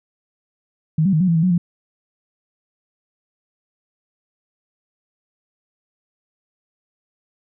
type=tone with pitch steps; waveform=sine; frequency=157.2 / 194 / 155.8 / 185.5 / 167.2 / 161.3 / 183.4 / 173 Hz; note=D#3 / G3 / D#3 / F#3 / E3 / E3 / F#3 / F3; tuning=+18 / -18 / +3 / +5 / +25 / -37 / -15 / -16 cents; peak=-13 dBFS; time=0.98-1.58 s; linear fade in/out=5 ms; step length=75 ms; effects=none